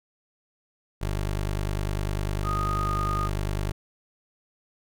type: tone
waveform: 20% pulse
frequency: 50 Hz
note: G1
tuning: 35 cents sharp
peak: -21 dBFS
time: 1.01-3.72 s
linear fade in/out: 10 ms
type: tone with pitch glide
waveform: sine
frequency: 1244.5 to 1235.2 Hz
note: D#6 to D#6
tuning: 0 to -13 cents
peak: -27 dBFS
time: 2.43-3.3 s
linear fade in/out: 50 ms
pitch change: -13 cents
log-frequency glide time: 2.84-2.89 s
effects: none